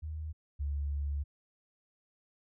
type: tone pair in turn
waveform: sine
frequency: 77.78 / 71.57 Hz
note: D#2 / D2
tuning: 0 / -44 cents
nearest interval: minor second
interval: 144 cents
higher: first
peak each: -36 / -31 dBFS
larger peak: second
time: 0.02-0.33 / 0.59-1.24 s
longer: second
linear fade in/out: 20 ms
effects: none